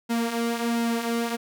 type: tone with flanger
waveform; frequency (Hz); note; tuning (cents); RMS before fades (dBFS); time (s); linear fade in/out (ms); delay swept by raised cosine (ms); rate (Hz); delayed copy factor
sawtooth; 233.1; A#3; 0; -26; 0.09-1.37; 20; 1.7 to 5.5; 1.4; -0.55
effects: none